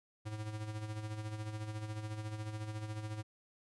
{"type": "tone with tremolo", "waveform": "square", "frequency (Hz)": 107.4, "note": "A2", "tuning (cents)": -41, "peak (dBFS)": -38, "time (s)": [0.25, 3.23], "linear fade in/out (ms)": 20, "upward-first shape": "sine", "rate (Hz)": 14, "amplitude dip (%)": 55, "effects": ["resampled to 24000 Hz"]}